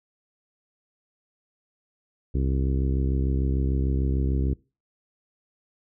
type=harmonic tone; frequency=66.7 Hz; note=C2; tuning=34 cents sharp; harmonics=1 / 2 / 3 / 4 / 5 / 6 / 7; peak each=-23 / -28 / -35 / -33 / -35 / -38 / -44 dBFS; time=2.34-4.54 s; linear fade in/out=10 ms; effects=noise-tail reverb RT60 0.3 s tail -23 dB re dry